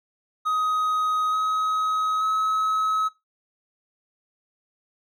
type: tone with pitch steps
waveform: triangle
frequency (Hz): 1257 / 1270.1 / 1283.4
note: D#6 / D#6 / E6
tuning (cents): +17 / +35 / -47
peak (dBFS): -19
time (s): 0.45-3.09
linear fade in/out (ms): 20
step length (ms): 880
effects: noise-tail reverb RT60 0.2 s tail -18 dB re dry